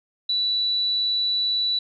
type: tone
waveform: sine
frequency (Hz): 3951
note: B7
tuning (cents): 0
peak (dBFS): -20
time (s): 0.29-1.79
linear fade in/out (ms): 5
effects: none